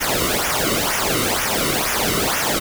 pink noise with flanger, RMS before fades -20 dBFS, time 0-2.6 s, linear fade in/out 20 ms, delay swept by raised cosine 0.23 to 1.23 ms, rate 2.1 Hz, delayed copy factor -0.75, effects none

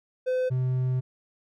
triangle tone pair in turn, 510 / 128.05 Hz, C5 / C3, -44 / -37 cents, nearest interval 2 octaves, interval 2393 cents, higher first, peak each -21 dBFS, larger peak neither, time 0.26-0.5 / 0.5-1.01 s, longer second, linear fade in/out 20 ms, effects none

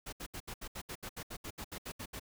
pink noise bursts, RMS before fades -43 dBFS, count 16, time 0.06-2.197 s, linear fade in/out 10 ms, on 67 ms, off 71 ms, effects none

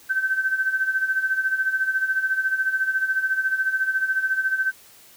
sine tone with tremolo, 1543 Hz, G6, 28 cents flat, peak -17 dBFS, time 0.09-4.72 s, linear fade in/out 20 ms, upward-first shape sine, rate 14 Hz, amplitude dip 70%, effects white hiss -50 dBFS RMS until 5.16 s

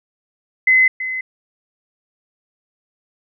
sine tone with echo, 2040 Hz, C7, 44 cents flat, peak -9 dBFS, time 0.67-0.88 s, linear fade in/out 5 ms, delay 330 ms, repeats 1, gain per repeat -12 dB, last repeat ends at 1.21 s, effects none

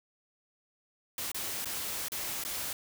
white noise with dropouts, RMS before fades -36 dBFS, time 1.18-2.73 s, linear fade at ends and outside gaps 2 ms, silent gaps 1.317-1.345 / 1.646-1.656 / 2.084-2.119 / 2.438-2.449 s, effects none

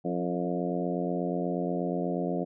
harmonic tone with a mistuned harmonic, 88.3 Hz, F2, 20 cents sharp, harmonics 2 / 3 / 4 / 5 / 6 / 7 / 8, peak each -32 / -34 / -35 / -36 / -37 / -37 / -38 dBFS, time 0.04-2.45 s, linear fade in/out 20 ms, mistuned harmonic 4, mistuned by -42 cents, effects none

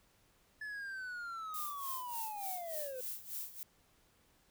triangle linear sweep, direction down, 1732 to 494.3 Hz, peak -39 dBFS, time 0.61-3.01 s, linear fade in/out 5 ms
violet noise with tremolo, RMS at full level -41 dBFS, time 1.54-3.63 s, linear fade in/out 0 ms, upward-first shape sine, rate 3.4 Hz, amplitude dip 80%
effects pink hiss -70 dBFS RMS until 4.5 s

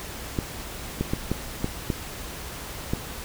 clicks, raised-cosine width 3 ms, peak -11 dBFS, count 7, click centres 0.388 / 1.01 / 1.135 / 1.316 / 1.644 / 1.902 / 2.935 s, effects added 60 Hz sine -43 dBFS peak until 3.24 s + pink hiss -37 dBFS RMS until 3.24 s

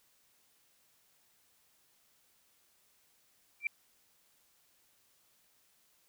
sine tone with exponential growth, 2349 Hz, D7, in tune, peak -25 dBFS, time 3.6-3.67 s, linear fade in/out 2 ms, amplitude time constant 15 ms, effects white hiss -70 dBFS RMS until 6.08 s

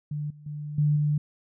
sine tone with level steps, 148.5 Hz, D3, 20 cents sharp, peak -28 / -45 / -32 / -19 / -21 dBFS, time 0.11-1.18 s, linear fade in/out 5 ms, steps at 0.3 / 0.46 / 0.78 / 0.96 s, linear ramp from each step 5 ms, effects none

